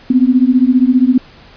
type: beating tone pair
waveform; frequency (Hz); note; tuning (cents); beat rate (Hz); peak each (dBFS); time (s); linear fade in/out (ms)
sine; 246.9 / 261.9; B3 / C4; 0 / +2; 15; -10; 0.1-1.18; 5
effects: pink hiss -41 dBFS RMS until 1.56 s + resampled to 11025 Hz